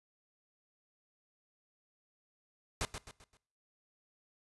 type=noise with echo; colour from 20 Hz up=pink; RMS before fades=-34 dBFS; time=2.81-2.85 s; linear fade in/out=0 ms; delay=130 ms; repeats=4; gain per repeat=-8 dB; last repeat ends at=3.37 s; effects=noise-tail reverb RT60 0.6 s tail -22 dB re dry + resampled to 24000 Hz